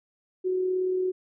sine tone with amplitude modulation, 370 Hz, F#4, in tune, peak -22 dBFS, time 0.44-1.12 s, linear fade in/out 20 ms, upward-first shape sine, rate 37.6 Hz, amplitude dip 30%, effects none

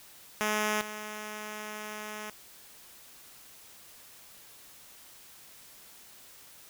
5% pulse tone pair in turn, 212.6 / 212.6 Hz, G#3 / G#3, +41 / +41 cents, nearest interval unison, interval 0 cents, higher neither, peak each -16 / -27 dBFS, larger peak first, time 0.41-0.81 / 0.81-2.3 s, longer second, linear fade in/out 0 ms, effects white hiss -53 dBFS RMS until 6.69 s

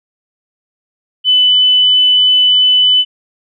sine tone, 3001 Hz, F#7, 24 cents sharp, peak -6 dBFS, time 1.24-3.05 s, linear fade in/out 50 ms, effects none

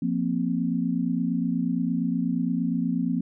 sine chord, F suspended fourth, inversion none, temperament equal, 174.61 / 233.1 / 261.6 Hz, F3 / Bb3 / C4, 0 / 0 / 0 cents, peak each -27 / -27 / -27 dBFS, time 0.02-3.21 s, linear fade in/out 5 ms, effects none

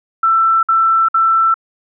sine tone bursts, 1334 Hz, E6, 20 cents sharp, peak -9 dBFS, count 3, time 0.23-1.542 s, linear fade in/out 5 ms, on 400 ms, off 56 ms, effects none

